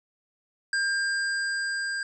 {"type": "tone with level ramp", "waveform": "square", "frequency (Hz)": 1600, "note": "G6", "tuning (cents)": 35, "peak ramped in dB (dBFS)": [-24, -29], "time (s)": [0.73, 2.03], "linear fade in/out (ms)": 2, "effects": ["resampled to 22050 Hz", "11-bit"]}